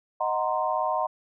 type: chord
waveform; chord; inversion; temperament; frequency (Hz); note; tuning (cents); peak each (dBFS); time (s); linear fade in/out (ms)
sine; C half-diminished seventh; first; equal; 622.3 / 740 / 932.3 / 1046.5; Eb5 / Gb5 / Bb5 / C6; 0 / 0 / 0 / 0; -29; 0.2-1.07; 10
effects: none